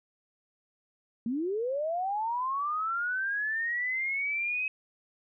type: linear sweep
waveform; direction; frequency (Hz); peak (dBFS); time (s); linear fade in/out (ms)
sine; up; 219.5 to 2553; -28; 1.26-4.68; 2
effects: none